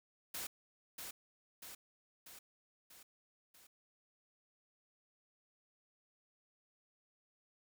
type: noise with echo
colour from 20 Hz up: white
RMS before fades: -43 dBFS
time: 0.34-0.47 s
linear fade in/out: 5 ms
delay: 640 ms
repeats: 5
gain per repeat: -4 dB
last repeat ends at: 3.67 s
effects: none